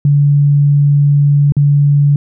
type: tone with dropouts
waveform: sine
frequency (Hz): 143.8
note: D3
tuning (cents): -36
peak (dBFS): -6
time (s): 0.05-2.16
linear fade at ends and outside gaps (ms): 2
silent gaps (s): 1.522-1.567
effects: none